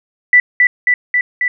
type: tone with echo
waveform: sine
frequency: 1975.5 Hz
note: B6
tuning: in tune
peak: -4 dBFS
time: 0.33-0.4 s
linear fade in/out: 2 ms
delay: 270 ms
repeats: 4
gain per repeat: -2 dB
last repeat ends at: 1.48 s
effects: none